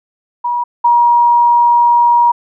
sine tone pair in turn, 963 / 952.5 Hz, B5 / A#5, -44 / +37 cents, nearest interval unison, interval 19 cents, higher first, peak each -13 / -6 dBFS, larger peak second, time 0.44-0.64 / 0.84-2.32 s, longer second, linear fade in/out 10 ms, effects none

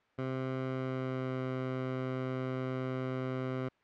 15% pulse tone with pitch glide, 130.81 to 129.61 Hz, C3 to C3, 0 to -16 cents, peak -27 dBFS, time 0.18-3.69 s, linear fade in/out 10 ms, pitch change -16 cents, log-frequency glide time 0.63-1.37 s, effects white hiss -69 dBFS RMS until 3.83 s + low-pass 2000 Hz 12 dB/octave

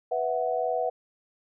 sine chord, B suspended fourth, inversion none, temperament just, 493.9 / 658.5 / 740.8 Hz, B4 / E5 / F#5, 0 / -2 / +2 cents, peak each -29 dBFS, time 0.11-0.9 s, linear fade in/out 10 ms, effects none

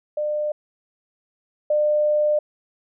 sine tone pair in turn, 600 / 600 Hz, D5 / D5, +37 / +37 cents, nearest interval unison, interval 0 cents, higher neither, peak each -21 / -16 dBFS, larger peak second, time 0.17-0.52 / 1.7-2.39 s, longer second, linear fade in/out 5 ms, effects none

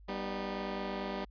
15% pulse chord, G augmented, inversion none, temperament just, 196 / 245 / 306.2 Hz, G3 / B3 / D#4, 0 / -14 / -28 cents, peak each -31 / -36 / -37 dBFS, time 0.08-1.25 s, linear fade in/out 10 ms, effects added 50 Hz sine -52 dBFS peak until 1.3 s + resampled to 11025 Hz

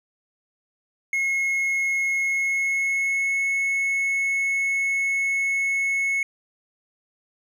triangle tone with pitch glide, 2169 to 2193 Hz, C#7 to C#7, -38 to -19 cents, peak -19 dBFS, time 1.13-6.23 s, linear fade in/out 2 ms, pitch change +19 cents, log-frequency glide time 2.21-3.42 s, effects none

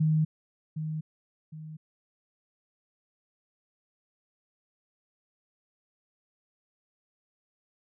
sine tone with echo, 156 Hz, D#3, 5 cents sharp, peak -21 dBFS, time 0-0.25 s, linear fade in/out 10 ms, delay 760 ms, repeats 2, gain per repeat -9 dB, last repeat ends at 1.77 s, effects none

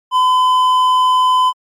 triangle tone with hard clipping, 1014 Hz, B5, 45 cents sharp, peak -11 dBFS, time 0.11-1.53 s, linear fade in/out 50 ms, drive 9 dB, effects Opus 48 kbps

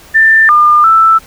sine tone with pitch steps, 1782 / 1205 / 1323 Hz, A6 / D6 / E6, +22 / +44 / +6 cents, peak -3 dBFS, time 0.14-1.19 s, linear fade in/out 20 ms, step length 350 ms, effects pink hiss -38 dBFS RMS until 1.26 s

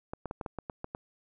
clicks, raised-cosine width 1 ms, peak -22 dBFS, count 9, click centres 0.135 / 0.257 / 0.311 / 0.412 / 0.462 / 0.587 / 0.698 / 0.844 / 0.949 s, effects none

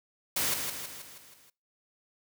white noise with echo, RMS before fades -29 dBFS, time 0.36-0.54 s, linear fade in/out 5 ms, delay 160 ms, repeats 6, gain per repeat -5 dB, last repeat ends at 1.5 s, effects noise-tail reverb RT60 0.3 s tail -24 dB re dry

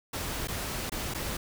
pink noise with dropouts, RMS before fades -34 dBFS, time 0.13-1.37 s, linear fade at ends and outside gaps 5 ms, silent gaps 0.474-0.482 / 0.897-0.919 / 1.139-1.146 s, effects none

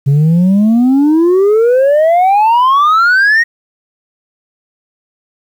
sine exponential sweep, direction up, 135.4 to 1897 Hz, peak -3 dBFS, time 0.06-3.44 s, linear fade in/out 20 ms, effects tanh soft clip ceiling -5 dBFS + 7-bit

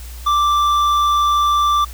sine tone with hard clipping, 1174.7 Hz, D6, in tune, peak -14 dBFS, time 0.26-1.85 s, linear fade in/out 10 ms, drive 7 dB, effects added 60 Hz sine -30 dBFS peak until 1.93 s + white hiss -40 dBFS RMS until 1.93 s

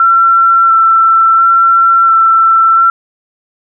sine tone with vibrato, 1346 Hz, E6, 36 cents sharp, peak -4 dBFS, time 0-2.9 s, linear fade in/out 2 ms, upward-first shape square, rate 0.72 Hz, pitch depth 10 cents each way, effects none

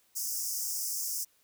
pink high-pass noise, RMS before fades -34 dBFS, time 0.15-1.25 s, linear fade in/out 20 ms, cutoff 5100 Hz, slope 96 dB/octave, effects white hiss -68 dBFS RMS until 1.43 s

